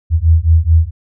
sine beating tone pair, 79.3 / 83.9 Hz, D#2 / E2, +33 / +31 cents, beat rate 4.6 Hz, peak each -10 dBFS, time 0.1-0.91 s, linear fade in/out 50 ms, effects none

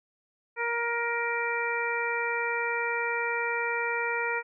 harmonic tone, 470 Hz, A#4, 14 cents sharp, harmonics 1 / 2 / 3 / 4 / 5, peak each -33 / -33 / -33 / -33 / -33 dBFS, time 0.56-4.43 s, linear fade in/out 50 ms, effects none

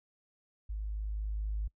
sine tone with level ramp, 52.3 Hz, G#1, 13 cents sharp, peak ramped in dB -34 to -30 dBFS, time 0.69-1.68 s, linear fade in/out 10 ms, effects noise-tail reverb RT60 0.1 s tail -25 dB re dry + tanh soft clip ceiling -26 dBFS

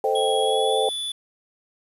sine chord, A half-diminished seventh, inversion none, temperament equal, 440 / 523.3 / 622.3 / 784 Hz, A4 / C5 / Eb5 / G5, 0 / 0 / 0 / 0 cents, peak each -23 / -24 / -29 / -24 dBFS, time 0.04-0.89 s, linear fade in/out 2 ms
square tone with pitch glide, 3322 to 3467 Hz, G#7 to A7, 0 to -26 cents, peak -27 dBFS, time 0.15-1.12 s, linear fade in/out 5 ms, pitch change +74 cents, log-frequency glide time 0.42-0.78 s
effects resampled to 32000 Hz + 8-bit

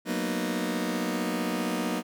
sawtooth chord, B major seventh, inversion second, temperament just, 185.21 / 231.5 / 246.9 / 308.7 Hz, F#3 / A#3 / B3 / D#4, +2 / -12 / 0 / -14 cents, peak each -29 dBFS, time 0.05-2.03 s, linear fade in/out 50 ms, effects none

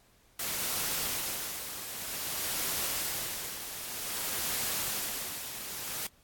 white noise with tremolo, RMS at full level -32 dBFS, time 0.39-6.07 s, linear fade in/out 5 ms, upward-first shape sine, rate 0.53 Hz, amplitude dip 60%, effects pink hiss -64 dBFS RMS until 6.23 s + AAC 64 kbps

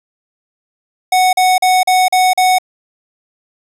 square tone bursts, 740 Hz, F#5, in tune, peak -9 dBFS, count 6, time 1.12-2.585 s, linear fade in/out 5 ms, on 210 ms, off 41 ms, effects resampled to 32000 Hz + 7-bit

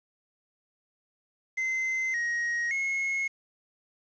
triangle tone with pitch steps, 2065 / 1885 / 2170 Hz, C7 / A#6 / C#7, -23 / +19 / -37 cents, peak -25 dBFS, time 1.57-3.28 s, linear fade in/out 10 ms, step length 570 ms, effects resampled to 16000 Hz + 9-bit

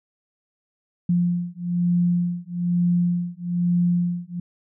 sine beating tone pair, 174.61 / 175.71 Hz, F3 / F3, 0 / +11 cents, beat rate 1.1 Hz, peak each -22 dBFS, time 1.09-4.4 s, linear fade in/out 5 ms, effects none

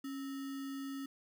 sine tone with sample-and-hold, 273.6 Hz, C#4, 23 cents flat, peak -39 dBFS, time 0.04-1.06 s, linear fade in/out 5 ms, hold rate 1575 Hz, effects none

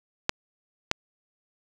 clicks, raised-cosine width 0.2 ms, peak -4 dBFS, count 2, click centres 0.294 / 0.914 s, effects none

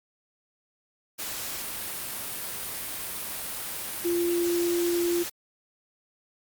sine tone in noise, 346.2 Hz, F4, 15 cents flat, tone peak -23 dBFS, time 4.04-5.24 s, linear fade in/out 20 ms, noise white, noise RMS -34 dBFS, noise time 1.18-5.3 s, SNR +8 dB, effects Opus 48 kbps

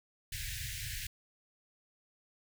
pink band-stop noise, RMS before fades -40 dBFS, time 0.32-1.07 s, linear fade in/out 5 ms, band 140 to 1600 Hz, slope 96 dB/octave, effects none

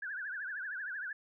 sine tone with vibrato, 1588 Hz, G6, 22 cents sharp, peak -37 dBFS, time 0.02-1.13 s, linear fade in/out 5 ms, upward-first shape triangle, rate 13 Hz, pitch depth 190 cents each way, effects none

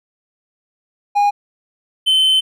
triangle tone pair in turn, 818 / 3068 Hz, G#5 / G7, -26 / -38 cents, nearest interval octave + major seventh, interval 2288 cents, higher second, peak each -9 dBFS, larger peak neither, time 1.15-1.31 / 2.06-2.41 s, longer second, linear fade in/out 20 ms, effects none

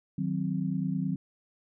sine chord, C diminished, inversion first, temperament equal, 155.56 / 185 / 261.6 Hz, Eb3 / Gb3 / C4, 0 / 0 / 0 cents, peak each -32 / -30 / -34 dBFS, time 0.18-1.16 s, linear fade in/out 5 ms, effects none

